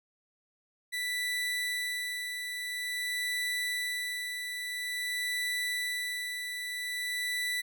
30% pulse tone with tremolo, 1975.5 Hz, B6, in tune, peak -27 dBFS, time 0.92-7.62 s, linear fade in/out 20 ms, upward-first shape sine, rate 0.49 Hz, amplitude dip 45%, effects none

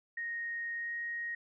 sine tone with pitch glide, 1864.7 to 1875.5 Hz, A#6 to A#6, 0 to +10 cents, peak -35 dBFS, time 0.17-1.35 s, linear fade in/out 5 ms, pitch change +10 cents, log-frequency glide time 0.76-0.94 s, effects none

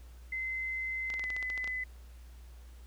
sine tone with pitch glide, 2059 to 2015 Hz, C7 to B6, -28 to +34 cents, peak -33 dBFS, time 0.32-1.84 s, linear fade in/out 5 ms, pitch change -38 cents, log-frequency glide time 1.17-1.27 s
clicks, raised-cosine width 0.2 ms, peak -26 dBFS, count 11, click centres 1.102 / 1.14 / 1.195 / 1.24 / 1.303 / 1.365 / 1.427 / 1.501 / 1.577 / 1.643 / 1.676 s
effects added 60 Hz sine -48 dBFS peak until 2.86 s + pink hiss -63 dBFS RMS until 2.86 s

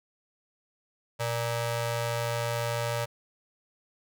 sawtooth ring-modulated tone, 352.2 Hz, F4, 15 cents sharp, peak -21 dBFS, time 1.19-3.06 s, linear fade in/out 20 ms, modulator 233 Hz, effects none

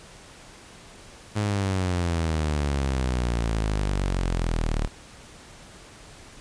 sawtooth exponential sweep, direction down, 106.8 to 36.71 Hz, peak -19 dBFS, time 1.35-4.88 s, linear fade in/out 20 ms, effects pink hiss -47 dBFS RMS until 6.4 s + resampled to 22050 Hz

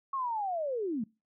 sine linear sweep, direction down, 1108.7 to 201.4 Hz, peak -30 dBFS, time 0.13-1.04 s, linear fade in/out 5 ms, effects noise-tail reverb RT60 0.3 s tail -26 dB re dry

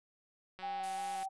click train, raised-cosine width 0.3 ms, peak -33 dBFS, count 120, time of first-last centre 0.59-1.23 s, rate 186 Hz
sine tone with vibrato, 784 Hz, G5, in tune, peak -36 dBFS, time 0.62-1.29 s, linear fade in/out 20 ms, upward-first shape square, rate 2.8 Hz, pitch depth 27 cents each way
blue noise, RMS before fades -48 dBFS, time 0.83-1.26 s, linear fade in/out 10 ms
effects resampled to 24000 Hz

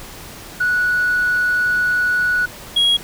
sine tone pair in turn, 1470 / 3300 Hz, F#6 / G#7, -12 / -12 cents, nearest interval octave + major second, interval 1400 cents, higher second, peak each -13 / -9 dBFS, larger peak second, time 0.6-2.46 / 2.76-2.97 s, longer first, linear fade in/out 10 ms, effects tanh soft clip ceiling -11 dBFS + pink hiss -36 dBFS RMS until 3.03 s

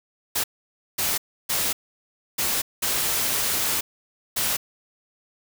white noise bursts at uneven times, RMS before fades -24 dBFS, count 6, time 0.35-0.44 / 0.98-1.18 / 1.49-1.73 / 2.38-2.62 / 2.82-3.81 / 4.36-4.57 s, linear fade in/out 10 ms, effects none

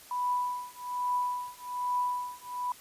sine tone with tremolo, 987.8 Hz, B5, in tune, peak -25 dBFS, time 0.11-2.72 s, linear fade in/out 2 ms, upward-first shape triangle, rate 1.2 Hz, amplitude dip 100%, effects white hiss -52 dBFS RMS until 2.8 s + resampled to 32000 Hz

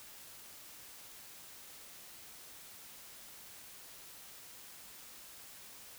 silence, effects white hiss -53 dBFS RMS until 5.98 s

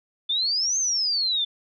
sine exponential two-way sweep, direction up then down, 3489 to 6430 to 3489 Hz, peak -21 dBFS, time 0.29-1.45 s, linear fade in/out 10 ms, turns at 0.78 s, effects none

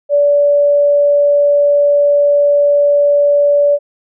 sine tone, 577 Hz, D5, 31 cents flat, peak -7 dBFS, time 0.09-3.79 s, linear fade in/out 50 ms, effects none

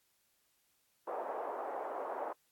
white band-pass noise, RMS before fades -40 dBFS, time 1.07-2.33 s, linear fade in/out 5 ms, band 450 to 900 Hz, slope 24 dB/octave, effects white hiss -75 dBFS RMS until 2.51 s + AAC 64 kbps

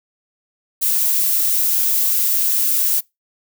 violet noise, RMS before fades -17 dBFS, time 0.81-3.01 s, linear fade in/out 20 ms, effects noise-tail reverb RT60 0.2 s tail -24 dB re dry

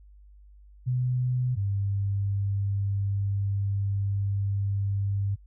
sine tone pair in turn, 125.6 / 99.48 Hz, B2 / G2, +30 / +26 cents, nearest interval major third, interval 404 cents, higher first, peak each -23 / -24 dBFS, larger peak first, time 0.86-1.56 / 1.56-5.36 s, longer second, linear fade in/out 20 ms, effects added 50 Hz sine -49 dBFS peak until 5.46 s

